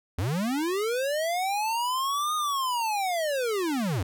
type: linear two-way sweep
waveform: square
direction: up then down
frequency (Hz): 77.78 to 1244.5 to 77.78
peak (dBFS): -26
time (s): 0.18-4.03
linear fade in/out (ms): 5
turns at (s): 2.35
effects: none